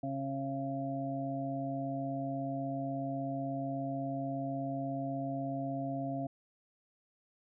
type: harmonic tone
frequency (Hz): 136.4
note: C#3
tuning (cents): -28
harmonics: 1 / 2 / 4 / 5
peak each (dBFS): -40 / -37 / -47 / -38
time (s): 0.03-6.27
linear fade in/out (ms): 5
effects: none